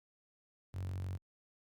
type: tone with high-pass filter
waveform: sawtooth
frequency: 46.25 Hz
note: F#1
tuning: in tune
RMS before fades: -40 dBFS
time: 0.73-1.18 s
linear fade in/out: 20 ms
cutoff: 97 Hz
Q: 7.8
effects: Opus 48 kbps